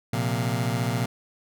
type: chord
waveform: sawtooth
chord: Bb suspended second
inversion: none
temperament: just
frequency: 116.54 / 131.11 / 174.81 Hz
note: Bb2 / C3 / F3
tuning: 0 / +4 / +2 cents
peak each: -22 / -24 / -27 dBFS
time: 0.13-1.06 s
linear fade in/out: 5 ms
effects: none